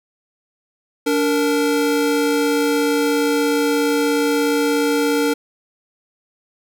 square tone pair together, 289.3 / 463.2 Hz, D4 / A#4, -26 / -11 cents, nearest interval minor sixth, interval 815 cents, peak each -19 dBFS, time 1.06-5.34 s, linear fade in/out 10 ms, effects none

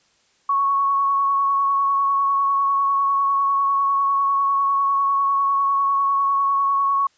sine tone with vibrato, 1108.7 Hz, C#6, in tune, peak -16 dBFS, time 0.49-7.07 s, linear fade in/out 5 ms, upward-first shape sine, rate 10 Hz, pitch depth 15 cents each way, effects white hiss -61 dBFS RMS until 7.17 s + resampled to 16000 Hz

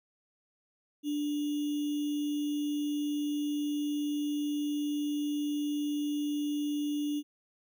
sine tone with sample-and-hold, 293.7 Hz, D4, in tune, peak -29 dBFS, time 1.03-7.23 s, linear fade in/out 50 ms, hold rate 3150 Hz, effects none

